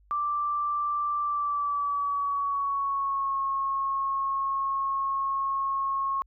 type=tone with pitch glide; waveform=sine; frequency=1174.7 to 1089.7 Hz; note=D6 to C#6; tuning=0 to -30 cents; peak=-25 dBFS; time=0.11-6.22 s; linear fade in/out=0 ms; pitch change=-130 cents; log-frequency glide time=1.21-3.39 s; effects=added 50 Hz sine -57 dBFS peak until 6.26 s